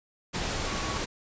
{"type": "tone in noise", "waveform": "sine", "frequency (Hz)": 1119, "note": "C#6", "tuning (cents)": 16, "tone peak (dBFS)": -38, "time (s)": [0.65, 0.99], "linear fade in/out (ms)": 20, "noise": "pink", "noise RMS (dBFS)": -31, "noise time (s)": [0.33, 1.06], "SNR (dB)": -10, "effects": ["resampled to 16000 Hz"]}